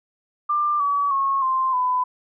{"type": "tone with pitch steps", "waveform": "sine", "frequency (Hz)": [1190, 1140.2, 1092.5, 1046.8, 1003], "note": ["D6", "C#6", "C#6", "C6", "B5"], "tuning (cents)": [22, 48, -26, 0, 26], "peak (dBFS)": -18, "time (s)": [0.49, 2.04], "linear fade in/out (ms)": 10, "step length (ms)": 310, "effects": []}